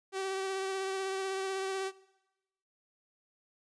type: tone with vibrato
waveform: sawtooth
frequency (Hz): 384.2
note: G4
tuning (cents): -35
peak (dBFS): -29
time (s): 0.12-1.92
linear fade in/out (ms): 50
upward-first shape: triangle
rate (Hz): 16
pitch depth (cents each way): 22
effects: noise-tail reverb RT60 1.0 s tail -21 dB re dry + resampled to 22050 Hz